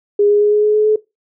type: tone with pitch steps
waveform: sine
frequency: 410.3 / 413.4 / 416.5 / 419.6 / 422.8 / 426 / 429.2 Hz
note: G#4 / G#4 / G#4 / G#4 / G#4 / G#4 / A4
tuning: -21 / -8 / +5 / +18 / +31 / +44 / -43 cents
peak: -9 dBFS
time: 0.19-0.96 s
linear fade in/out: 5 ms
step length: 110 ms
effects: noise-tail reverb RT60 0.2 s tail -19 dB re dry